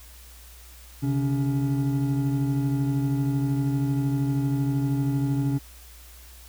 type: tone cluster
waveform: triangle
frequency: 133.8 / 146.6 / 281.1 Hz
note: C3 / D3 / C#4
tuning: +39 / -3 / +24 cents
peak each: -22 / -31 / -24 dBFS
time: 1.02-5.59 s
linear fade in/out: 20 ms
effects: added 60 Hz sine -46 dBFS peak until 6.48 s + white hiss -50 dBFS RMS until 6.48 s